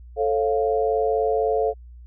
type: chord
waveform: sine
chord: A augmented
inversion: none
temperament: equal with one note detuned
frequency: 440 / 543.9 / 698.5 Hz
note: A4 / C#5 / E#5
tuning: 0 / -33 / 0 cents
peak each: -21 / -25 / -24 dBFS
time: 0.16-1.74 s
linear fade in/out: 50 ms
effects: added 60 Hz sine -40 dBFS peak until 2.06 s